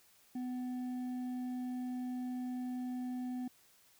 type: tone with hard clipping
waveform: triangle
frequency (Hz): 250.6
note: B3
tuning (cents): +25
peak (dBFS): -38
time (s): 0.35-3.48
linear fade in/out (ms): 5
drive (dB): 8
effects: white hiss -66 dBFS RMS until 3.99 s